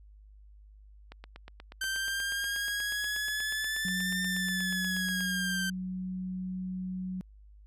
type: click train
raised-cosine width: 0.3 ms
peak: -29 dBFS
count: 35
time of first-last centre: 1.12-5.207 s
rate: 8.32 Hz
type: linear two-way sweep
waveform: sawtooth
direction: up then down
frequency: 1553 to 1797 to 1553 Hz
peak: -27 dBFS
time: 1.81-5.7 s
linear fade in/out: 5 ms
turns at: 4.22 s
type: tone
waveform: sine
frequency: 185 Hz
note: F#3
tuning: in tune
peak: -33 dBFS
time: 3.85-7.21 s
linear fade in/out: 0 ms
effects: added 51 Hz sine -51 dBFS peak until 7.66 s + resampled to 32000 Hz